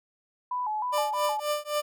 sine tone with vibrato, 921 Hz, A#5, 21 cents flat, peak -27 dBFS, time 0.51-1.4 s, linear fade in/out 5 ms, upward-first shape square, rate 3.2 Hz, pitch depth 130 cents each way
30% pulse tone with tremolo, 594 Hz, D5, 20 cents sharp, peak -21 dBFS, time 0.92-1.82 s, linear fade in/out 20 ms, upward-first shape triangle, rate 3.8 Hz, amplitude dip 100%
effects none

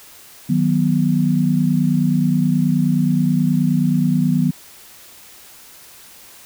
sine chord, B major, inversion first, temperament equal with one note detuned, 155.56 / 185 / 245 Hz, D#3 / F#3 / B3, 0 / 0 / -14 cents, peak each -18 dBFS, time 0.49-4.51 s, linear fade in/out 10 ms, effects white hiss -43 dBFS RMS until 6.45 s

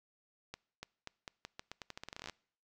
accelerating click train, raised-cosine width 0.2 ms, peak -26 dBFS, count 21, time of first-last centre 0.54-2.297 s, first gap 290 ms, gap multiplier 0.84, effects noise-tail reverb RT60 0.6 s tail -25 dB re dry

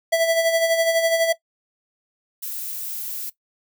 square tone with tremolo, 660 Hz, E5, 2 cents sharp, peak -15 dBFS, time 0.12-1.33 s, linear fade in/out 10 ms, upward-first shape sine, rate 12 Hz, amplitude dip 50%
violet noise, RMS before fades -30 dBFS, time 2.42-3.3 s, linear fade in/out 10 ms
effects noise-tail reverb RT60 0.1 s tail -18 dB re dry

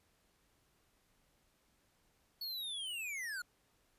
square linear sweep, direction down, 4439 to 1396.9 Hz, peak -40 dBFS, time 2.41-3.42 s, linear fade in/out 5 ms, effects pink hiss -74 dBFS RMS until 3.98 s + resampled to 32000 Hz

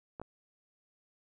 clicks, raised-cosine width 1 ms, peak -28 dBFS, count 2, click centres 0.198 / 0.216 s, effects none

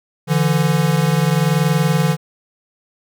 square tone pair together, 146.83 / 167.6 Hz, D3 / E3, 0 / +29 cents, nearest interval major second, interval 229 cents, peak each -17 dBFS, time 0.27-2.17 s, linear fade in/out 50 ms, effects none

